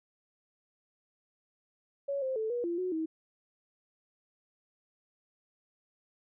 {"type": "tone with pitch steps", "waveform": "sine", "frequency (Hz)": [559, 524, 439, 482.5, 343, 366.8, 319.6], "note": ["C#5", "C5", "A4", "B4", "F4", "F#4", "D#4"], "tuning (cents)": [14, 2, -4, -40, -31, -15, 47], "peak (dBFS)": -30, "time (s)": [2.08, 3.06], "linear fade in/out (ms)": 10, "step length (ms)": 140, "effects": []}